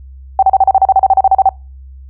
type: tone bursts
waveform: sine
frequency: 771 Hz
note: G5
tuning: 29 cents flat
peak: -4 dBFS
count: 16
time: 0.39-1.491 s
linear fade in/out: 2 ms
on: 36 ms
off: 35 ms
effects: noise-tail reverb RT60 0.3 s tail -25 dB re dry + added 66 Hz sine -31 dBFS peak until 2.09 s